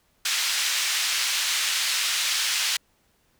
white band-pass noise, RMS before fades -25 dBFS, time 0.25-2.77 s, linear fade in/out 5 ms, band 1800 to 5500 Hz, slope 12 dB/octave, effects pink hiss -66 dBFS RMS until 3.39 s

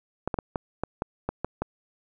clicks, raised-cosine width 1 ms, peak -13 dBFS, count 9, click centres 0.276 / 0.342 / 0.388 / 0.558 / 0.836 / 1.021 / 1.29 / 1.446 / 1.62 s, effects none

